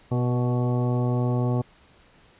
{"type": "harmonic tone with a mistuned harmonic", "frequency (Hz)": 123.47, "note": "B2", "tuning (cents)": 0, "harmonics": [1, 2, 3, 4, 5, 6, 7, 9], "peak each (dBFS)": [-22, -28, -32, -34, -36, -38, -39, -41], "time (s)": [0.11, 1.62], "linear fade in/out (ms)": 10, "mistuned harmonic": 4, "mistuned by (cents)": -22, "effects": ["pink hiss -56 dBFS RMS until 2.39 s", "resampled to 8000 Hz"]}